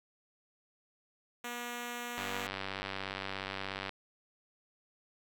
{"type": "tone", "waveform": "5% pulse", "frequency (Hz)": 240.9, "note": "B3", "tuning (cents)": -43, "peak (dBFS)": -27, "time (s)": [1.44, 2.47], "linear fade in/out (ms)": 5}
{"type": "click train", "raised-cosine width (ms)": 0.3, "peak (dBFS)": -21, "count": 167, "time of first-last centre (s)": [2.18, 3.893], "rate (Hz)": 96.9}
{"effects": []}